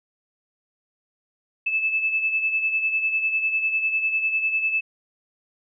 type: beating tone pair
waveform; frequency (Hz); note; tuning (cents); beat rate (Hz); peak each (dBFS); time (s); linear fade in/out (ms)
sine; 2618 / 2628; E7 / E7; -13 / -6; 10; -21 / -29; 1.66-4.81; 10
effects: none